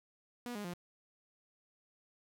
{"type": "tone with pitch steps", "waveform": "sawtooth", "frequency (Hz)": [242.6, 206.4, 175.55], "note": ["B3", "G#3", "F3"], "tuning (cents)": [-31, -10, 9], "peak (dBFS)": -36, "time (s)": [0.46, 0.736], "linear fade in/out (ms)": 0, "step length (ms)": 92, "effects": ["12-bit"]}